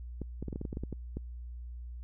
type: clicks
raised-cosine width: 3 ms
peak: -24 dBFS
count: 12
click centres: 0.217 / 0.426 / 0.483 / 0.528 / 0.559 / 0.614 / 0.652 / 0.729 / 0.771 / 0.836 / 0.927 / 1.17 s
effects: added 60 Hz sine -40 dBFS peak until 2.03 s